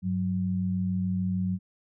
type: tone pair together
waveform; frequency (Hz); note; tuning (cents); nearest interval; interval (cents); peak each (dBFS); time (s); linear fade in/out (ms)
sine; 97.79 / 184.6; G2 / F#3; -4 / -4; major seventh; 1100; -31 / -26; 0.02-1.59; 50
effects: none

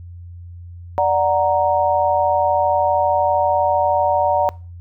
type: chord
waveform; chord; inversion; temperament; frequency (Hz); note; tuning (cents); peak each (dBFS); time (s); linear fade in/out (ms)
sine; D augmented; none; equal; 587.3 / 740 / 932.3; D5 / F#5 / A#5; 0 / 0 / 0; -18; 0.98-4.49; 0
effects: noise-tail reverb RT60 0.4 s tail -24 dB re dry + added 87 Hz sine -33 dBFS peak until 4.8 s

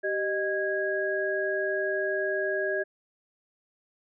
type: tone cluster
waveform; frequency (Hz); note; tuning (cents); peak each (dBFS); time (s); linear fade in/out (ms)
sine; 387.8 / 617 / 1648; G4 / D#5 / G#6; -19 / -15 / -14; -30; 0.03-2.84; 20
effects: none

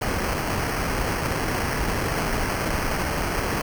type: noise with sample-and-hold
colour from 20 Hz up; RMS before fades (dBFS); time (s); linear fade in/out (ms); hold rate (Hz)
pink; -25; 0.01-3.62; 10; 3675
effects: none

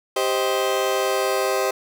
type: chord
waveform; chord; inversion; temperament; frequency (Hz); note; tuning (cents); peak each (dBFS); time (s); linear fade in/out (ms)
30% pulse; C minor; second; just; 392.4 / 523.3 / 627.9; G4 / C5 / Eb5; +2 / 0 / +16; -21 / -21 / -23; 0.16-1.71; 5
effects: none

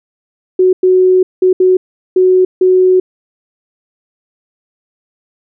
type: tone bursts at uneven times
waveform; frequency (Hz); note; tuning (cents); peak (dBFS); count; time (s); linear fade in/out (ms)
sine; 370; F#4; 0; -5; 6; 0.59-0.73 / 0.83-1.23 / 1.42-1.53 / 1.6-1.77 / 2.16-2.45 / 2.61-3; 5
effects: none

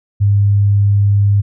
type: tone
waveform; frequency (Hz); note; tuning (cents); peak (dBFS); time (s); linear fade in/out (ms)
sine; 101.2; G#2; -44; -8; 0.2-1.42; 20
effects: none

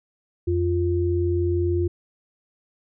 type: tone pair together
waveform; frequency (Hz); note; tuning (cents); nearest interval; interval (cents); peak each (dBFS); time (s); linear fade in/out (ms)
sine; 87.31 / 349.2; F2 / F4; 0 / 0; 2 octaves; 2400; -22; 0.47-1.88; 10
effects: none

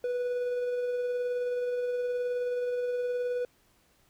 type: tone with tremolo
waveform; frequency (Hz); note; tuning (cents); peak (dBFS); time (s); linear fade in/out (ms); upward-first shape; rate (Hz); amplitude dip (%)
triangle; 491.7; B4; -8; -25; 0.04-3.45; 2; sine; 19; 25
effects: pink hiss -66 dBFS RMS until 4.09 s

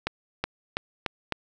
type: accelerating click train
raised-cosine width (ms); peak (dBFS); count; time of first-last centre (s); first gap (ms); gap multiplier
0.3; -10; 5; 0.07-1.323; 370; 0.89
effects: none

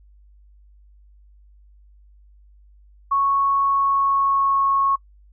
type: tone with pitch glide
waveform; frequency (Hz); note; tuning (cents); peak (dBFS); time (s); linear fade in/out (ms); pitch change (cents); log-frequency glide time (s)
sine; 1106 to 1098.4; C#6 to C#6; -4 to -16; -16; 3.11-4.96; 10; -12; 3.64-4.71
effects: noise-tail reverb RT60 0.1 s tail -24 dB re dry + added 50 Hz sine -48 dBFS peak until 5.32 s

